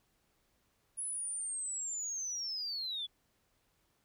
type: linear sweep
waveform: sine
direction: down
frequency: 10400 to 3380 Hz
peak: -35 dBFS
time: 0.97-3.07 s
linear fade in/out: 20 ms
effects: tanh soft clip ceiling -31 dBFS + pink hiss -75 dBFS RMS until 4.04 s